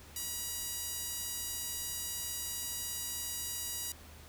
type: tone with high-pass filter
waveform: sawtooth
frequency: 963 Hz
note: B5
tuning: 44 cents flat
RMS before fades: -39 dBFS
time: 0.16-3.92 s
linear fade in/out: 2 ms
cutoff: 6300 Hz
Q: 0.74
effects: added 77 Hz sine -54 dBFS peak until 4.28 s + pink hiss -55 dBFS RMS until 4.28 s